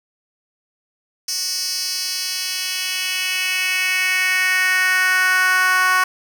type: tone with high-pass filter sweep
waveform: 10% pulse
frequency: 370 Hz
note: F#4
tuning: in tune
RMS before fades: -19 dBFS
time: 1.28-6.04 s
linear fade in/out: 5 ms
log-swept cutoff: 5400 to 1200 Hz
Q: 2.7
effects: 7-bit